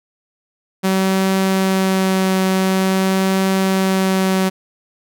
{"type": "tone with vibrato", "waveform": "sawtooth", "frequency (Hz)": 190, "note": "F#3", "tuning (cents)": 46, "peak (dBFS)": -10, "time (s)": [0.83, 4.5], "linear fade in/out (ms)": 20, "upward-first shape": "triangle", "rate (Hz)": 0.47, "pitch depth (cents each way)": 12, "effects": []}